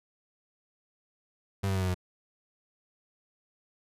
35% pulse tone with pitch steps, 98 / 96.15 / 94.33 / 92.55 / 90.81 Hz, G2 / G2 / F#2 / F#2 / F#2, 0 / -33 / +34 / +1 / -32 cents, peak -25 dBFS, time 1.63-1.945 s, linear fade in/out 10 ms, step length 63 ms, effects resampled to 32000 Hz

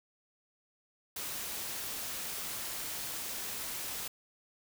white noise, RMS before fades -39 dBFS, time 1.16-4.08 s, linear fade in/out 5 ms, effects none

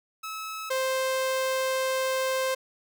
sawtooth tone pair in turn, 1296 / 523.9 Hz, E6 / C5, -30 / +2 cents, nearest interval octave + major third, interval 1568 cents, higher first, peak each -30 / -21 dBFS, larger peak second, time 0.23-0.7 / 0.7-2.55 s, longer second, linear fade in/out 10 ms, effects none

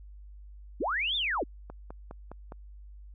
sine linear two-way sweep, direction up then down, 191.8 to 3675 to 191.8 Hz, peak -27 dBFS, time 0.8-1.44 s, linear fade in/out 10 ms, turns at 1.16 s
click train, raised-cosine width 1 ms, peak -28 dBFS, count 5, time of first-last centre 1.7-2.521 s, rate 4.87 Hz
effects added 50 Hz sine -45 dBFS peak until 3.14 s

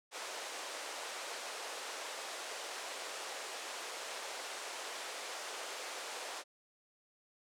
pink band-pass noise, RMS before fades -44 dBFS, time 0.11-6.44 s, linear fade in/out 50 ms, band 460 to 9100 Hz, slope 24 dB/octave, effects none

